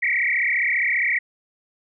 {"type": "tone with frequency modulation", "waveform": "sine", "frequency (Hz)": 2093, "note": "C7", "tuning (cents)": 0, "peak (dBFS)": -18, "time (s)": [0.02, 1.19], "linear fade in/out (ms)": 10, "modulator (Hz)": 34.9, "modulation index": 6.3, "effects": []}